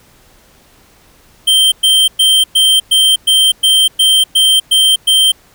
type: tone bursts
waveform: square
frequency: 3136 Hz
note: G7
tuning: in tune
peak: -7 dBFS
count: 11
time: 1.47-5.32 s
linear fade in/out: 10 ms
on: 250 ms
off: 110 ms
effects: pink hiss -47 dBFS RMS until 5.54 s